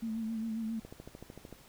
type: tone with vibrato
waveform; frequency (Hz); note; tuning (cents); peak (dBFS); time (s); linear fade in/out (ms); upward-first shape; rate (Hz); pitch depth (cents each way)
sine; 223.4; A3; +27; -33; 0.02-0.8; 10; sine; 7.4; 41
type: click train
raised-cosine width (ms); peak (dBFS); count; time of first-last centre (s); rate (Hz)
2; -32; 10; 0.85-1.527; 13.3
effects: pink hiss -58 dBFS RMS until 1.68 s